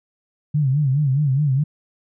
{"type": "tone with vibrato", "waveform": "sine", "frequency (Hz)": 140.4, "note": "C#3", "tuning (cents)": 22, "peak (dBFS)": -15, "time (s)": [0.54, 1.64], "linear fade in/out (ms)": 10, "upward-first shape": "sine", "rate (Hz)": 4.8, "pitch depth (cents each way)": 140, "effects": []}